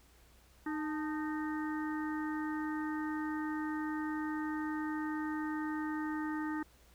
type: harmonic tone with a mistuned harmonic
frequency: 308.3 Hz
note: D#4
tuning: 16 cents flat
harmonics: 1 / 3 / 4 / 5 / 6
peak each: -35 / -44 / -46 / -48 / -46 dBFS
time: 0.66-6.63 s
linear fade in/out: 5 ms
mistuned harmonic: 3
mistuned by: -74 cents
effects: added 60 Hz sine -63 dBFS peak until 6.94 s + pink hiss -65 dBFS RMS until 6.94 s